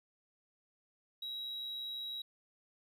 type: tone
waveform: triangle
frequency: 3858 Hz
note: B7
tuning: 41 cents flat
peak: -37 dBFS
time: 1.22-2.22 s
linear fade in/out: 5 ms
effects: tanh soft clip ceiling -33 dBFS